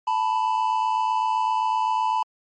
triangle tone pair together, 880 / 987.8 Hz, A5 / B5, 0 / 0 cents, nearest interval major second, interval 200 cents, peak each -21 dBFS, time 0.07-2.23 s, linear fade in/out 5 ms, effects MP3 32 kbps

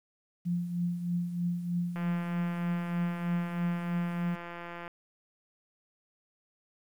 sine tone with tremolo, 174.61 Hz, F3, in tune, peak -26 dBFS, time 0.45-4.36 s, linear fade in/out 20 ms, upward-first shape triangle, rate 3.2 Hz, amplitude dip 65%
click train, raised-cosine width 0.5 ms, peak -27 dBFS, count 503, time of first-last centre 1.96-4.879 s, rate 172 Hz
effects 10-bit

